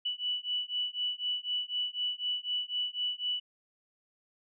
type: beating tone pair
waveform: sine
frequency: 2959 / 2963 Hz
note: F#7 / F#7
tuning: -1 / +2 cents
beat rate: 4 Hz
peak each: -34 / -34 dBFS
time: 0.05-3.4 s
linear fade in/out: 10 ms
effects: none